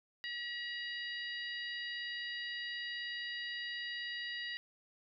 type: harmonic tone with a mistuned harmonic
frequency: 959 Hz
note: A#5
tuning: 49 cents sharp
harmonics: 2 / 3 / 4 / 5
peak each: -41 / -45 / -47 / -49 dBFS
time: 0.24-4.57 s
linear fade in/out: 0 ms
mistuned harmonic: 5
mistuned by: -20 cents
effects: none